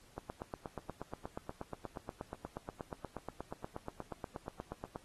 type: click train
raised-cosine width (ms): 1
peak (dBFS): -27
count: 41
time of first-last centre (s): 0.18-4.959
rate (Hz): 8.37
effects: pink hiss -64 dBFS RMS until 5.04 s + AAC 32 kbps